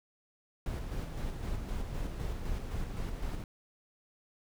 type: noise with tremolo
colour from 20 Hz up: brown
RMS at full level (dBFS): -35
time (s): 0.66-3.44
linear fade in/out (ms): 2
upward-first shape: square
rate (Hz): 3.9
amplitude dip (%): 35
effects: none